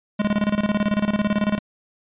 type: tone with tremolo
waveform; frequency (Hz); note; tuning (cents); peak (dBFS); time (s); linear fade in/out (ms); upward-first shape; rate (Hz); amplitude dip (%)
square; 207.7; G#3; 0; -17; 0.19-1.59; 10; square; 18; 80
effects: resampled to 8000 Hz